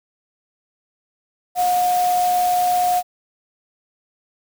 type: tone in noise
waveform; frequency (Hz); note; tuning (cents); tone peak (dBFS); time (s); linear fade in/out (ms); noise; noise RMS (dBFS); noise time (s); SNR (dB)
sine; 720; F#5; -47; -15; 1.55-3.03; 50; white; -30; 1.55-3.03; +12
effects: none